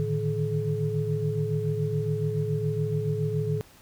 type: tone cluster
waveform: sine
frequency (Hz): 110.3 / 148.6 / 155.7 / 426.7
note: A2 / D3 / D#3 / G#4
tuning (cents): +5 / +21 / +2 / +47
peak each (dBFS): -30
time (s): 0-3.61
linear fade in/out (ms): 0
effects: pink hiss -54 dBFS RMS until 3.81 s